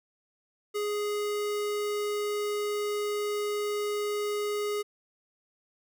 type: tone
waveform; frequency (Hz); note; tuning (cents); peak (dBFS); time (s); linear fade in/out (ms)
square; 415.3; G#4; 0; -29; 0.74-4.83; 20
effects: none